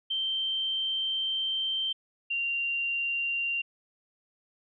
sine tone pair in turn, 3128 / 2771 Hz, G7 / F7, -4 / -14 cents, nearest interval major second, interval 210 cents, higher first, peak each -27 dBFS, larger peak neither, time 0.1-1.93 / 2.3-3.62 s, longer first, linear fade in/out 10 ms, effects none

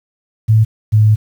sine tone pair in turn, 110 / 107.49 Hz, A2 / A2, 0 / -40 cents, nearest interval unison, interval 40 cents, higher first, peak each -6 dBFS, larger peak neither, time 0.48-0.65 / 0.92-1.16 s, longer second, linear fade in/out 20 ms, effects 7-bit

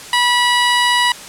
15% pulse tone, 975 Hz, B5, 23 cents flat, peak -5 dBFS, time 0.13-1.12 s, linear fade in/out 2 ms, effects white hiss -33 dBFS RMS until 1.28 s + low-pass 9000 Hz 12 dB/octave

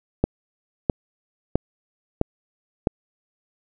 click train, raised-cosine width 2 ms, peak -4 dBFS, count 5, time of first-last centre 0.24-2.872 s, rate 1.52 Hz, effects none

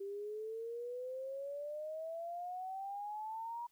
sine exponential sweep, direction up, 392 to 960 Hz, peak -40 dBFS, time 0-3.67 s, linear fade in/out 10 ms, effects white hiss -75 dBFS RMS until 3.71 s

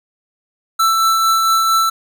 square tone with tremolo, 1329 Hz, E6, 14 cents sharp, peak -11 dBFS, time 0.79-1.9 s, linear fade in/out 10 ms, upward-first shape triangle, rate 4.4 Hz, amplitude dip 30%, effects none

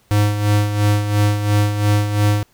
square tone with tremolo, 103.83 Hz, G#2, in tune, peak -12 dBFS, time 0.11-2.43 s, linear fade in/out 0 ms, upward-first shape sine, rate 2.9 Hz, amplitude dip 60%, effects pink hiss -57 dBFS RMS until 2.53 s

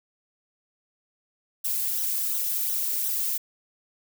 violet noise with flanger, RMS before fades -27 dBFS, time 1.64-3.38 s, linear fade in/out 10 ms, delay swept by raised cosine 0.41 to 2.11 ms, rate 2.8 Hz, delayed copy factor -0.65, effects none

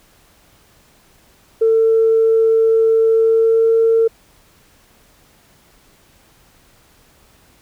sine tone with pitch glide, 448.7 to 453.1 Hz, A4 to A#4, +34 to -49 cents, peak -9 dBFS, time 1.61-4.08 s, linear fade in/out 10 ms, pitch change +17 cents, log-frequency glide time 3.15-3.72 s, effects tanh soft clip ceiling -5 dBFS + pink hiss -52 dBFS RMS until 7.61 s

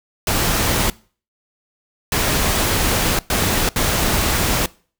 pink noise bursts at uneven times, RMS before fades -18 dBFS, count 4, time 0.27-0.9 / 2.12-3.19 / 3.3-3.69 / 3.76-4.66 s, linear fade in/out 2 ms, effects noise-tail reverb RT60 0.4 s tail -22 dB re dry

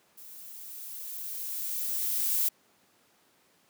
violet noise with level ramp, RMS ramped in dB -48 to -26 dBFS, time 0.17-2.49 s, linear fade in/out 10 ms, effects pink hiss -65 dBFS RMS until 3.69 s + high-pass 200 Hz 12 dB/octave

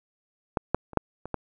clicks, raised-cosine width 1 ms, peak -10 / -7 / -27 / -6 / -22 / -14 dBFS, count 6, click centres 0.572 / 0.746 / 0.933 / 0.973 / 1.256 / 1.343 s, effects none

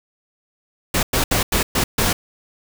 pink noise bursts at uneven times, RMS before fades -18 dBFS, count 6, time 0.94-1.03 / 1.13-1.24 / 1.31-1.43 / 1.52-1.63 / 1.75-1.84 / 1.98-2.13 s, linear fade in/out 5 ms, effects none

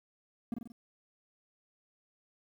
triangle tone with echo, 233.1 Hz, A#3, in tune, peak -29 dBFS, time 0.52-0.54 s, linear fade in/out 2 ms, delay 45 ms, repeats 4, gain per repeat -4 dB, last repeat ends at 0.72 s, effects 11-bit

